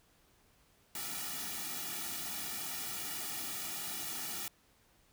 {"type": "noise with comb filter", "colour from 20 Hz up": "white", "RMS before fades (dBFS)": -40, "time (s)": [0.95, 4.48], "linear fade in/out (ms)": 2, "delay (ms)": 1.9, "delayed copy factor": -1, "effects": ["pink hiss -68 dBFS RMS until 5.12 s"]}